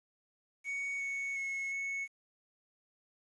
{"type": "tone with pitch steps", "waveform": "triangle", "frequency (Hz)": [2233, 2217, 2185, 2204], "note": ["C#7", "C#7", "C#7", "C#7"], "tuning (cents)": [12, 0, -26, -11], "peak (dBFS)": -33, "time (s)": [0.64, 2.08], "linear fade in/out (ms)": 50, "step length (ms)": 360, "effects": ["resampled to 22050 Hz", "10-bit"]}